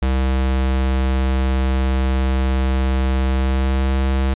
square tone with pitch glide, 65.5 to 66.45 Hz, C2 to C2, +2 to +27 cents, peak -16 dBFS, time 0.02-4.34 s, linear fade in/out 5 ms, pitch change +25 cents, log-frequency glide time 3.29-3.94 s, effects resampled to 8000 Hz

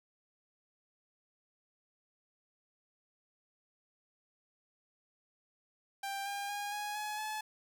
sawtooth tone with pitch steps, 790 / 803.3 / 816.9 / 830.7 / 844.7 / 859 Hz, G5 / G5 / G#5 / G#5 / G#5 / A5, +13 / +42 / -29 / 0 / +29 / -42 cents, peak -33 dBFS, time 6.03-7.41 s, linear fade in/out 5 ms, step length 230 ms, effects none

